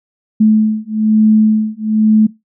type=beating tone pair; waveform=sine; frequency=215.8 / 216.9 Hz; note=A3 / A3; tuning=-33 / -25 cents; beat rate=1.1 Hz; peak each=-11 dBFS; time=0.4-2.27 s; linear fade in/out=10 ms; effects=noise-tail reverb RT60 0.2 s tail -20 dB re dry